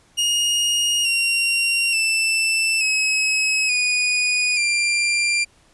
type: tone with pitch steps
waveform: sawtooth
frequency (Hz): 2861 / 2757 / 2657 / 2561 / 2468 / 2378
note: F7 / F7 / E7 / D#7 / D#7 / D7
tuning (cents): +41 / -23 / +13 / +49 / -15 / +21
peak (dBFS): -14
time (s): 0.17-5.45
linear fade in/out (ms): 20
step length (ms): 880
effects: pink hiss -56 dBFS RMS until 5.73 s + resampled to 24000 Hz